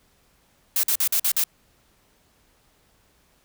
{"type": "noise bursts", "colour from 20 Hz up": "blue", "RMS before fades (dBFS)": -21, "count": 6, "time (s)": [0.76, 1.439], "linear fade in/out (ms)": 2, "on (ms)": 74, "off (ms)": 47, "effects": ["pink hiss -62 dBFS RMS until 3.44 s"]}